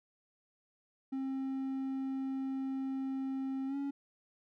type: tone with pitch glide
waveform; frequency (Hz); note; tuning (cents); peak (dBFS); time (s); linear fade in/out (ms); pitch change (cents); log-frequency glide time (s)
triangle; 267 to 279.5; C4 to C#4; +35 to +14; -32; 1.12-3.91; 10; +79; 3.67-3.76
effects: none